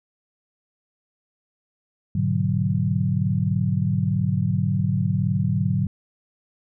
sine chord, G# half-diminished seventh, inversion none, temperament equal, 103.83 / 123.47 / 146.83 / 185 Hz, G#2 / B2 / D3 / F#3, 0 / 0 / 0 / 0 cents, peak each -24 / -27 / -24 / -24 dBFS, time 2.15-5.87 s, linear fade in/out 5 ms, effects none

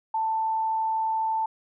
sine tone, 886 Hz, A5, 12 cents sharp, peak -23 dBFS, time 0.14-1.46 s, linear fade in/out 5 ms, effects none

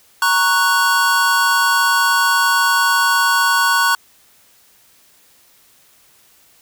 square chord, F# major, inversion first, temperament equal, 932.3 / 1108.7 / 1480 Hz, A#5 / C#6 / F#6, 0 / 0 / 0 cents, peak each -20 / -18 / -16 dBFS, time 0.22-3.95 s, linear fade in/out 2 ms, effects white hiss -52 dBFS RMS until 6.61 s

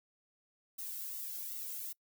violet noise with flanger, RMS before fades -42 dBFS, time 0.78-1.93 s, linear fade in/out 10 ms, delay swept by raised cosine 1.2 to 1.71 ms, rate 2.6 Hz, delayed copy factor -0.8, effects noise-tail reverb RT60 0.1 s tail -24 dB re dry

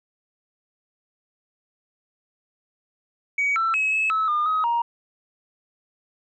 sine tone with pitch steps, 2260 / 1336 / 2565 / 2590 / 1298 / 1210 / 1265 / 940 Hz, C#7 / E6 / E7 / E7 / E6 / D#6 / D#6 / A#5, +33 / +23 / -48 / -31 / -27 / -49 / +28 / +14 cents, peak -18 dBFS, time 3.38-4.82 s, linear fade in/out 5 ms, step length 180 ms, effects tanh soft clip ceiling -16 dBFS

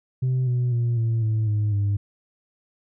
sine tone with pitch steps, 128.6 / 123.58 / 118.75 / 114.11 / 109.65 / 105.36 / 101.25 Hz, C3 / B2 / A#2 / A#2 / A2 / G#2 / G#2, -30 / +2 / +33 / -36 / -6 / +25 / -43 cents, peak -17 dBFS, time 0.22-1.97 s, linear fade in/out 10 ms, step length 250 ms, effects tanh soft clip ceiling -18 dBFS

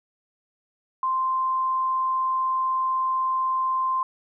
sine tone, 1044 Hz, C6, 4 cents flat, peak -21 dBFS, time 1.03-4.03 s, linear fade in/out 2 ms, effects none

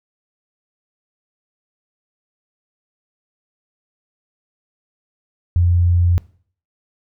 sine tone, 87.31 Hz, F2, in tune, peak -11 dBFS, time 5.56-6.18 s, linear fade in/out 0 ms, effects noise-tail reverb RT60 0.5 s tail -21 dB re dry

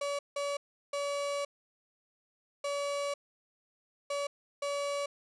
35% pulse tone bursts at uneven times, 569 Hz, C#5, 45 cents sharp, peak -30 dBFS, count 6, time 0.01-0.19 / 0.36-0.57 / 0.93-1.45 / 2.64-3.14 / 4.1-4.27 / 4.62-5.06 s, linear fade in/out 5 ms, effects resampled to 22050 Hz

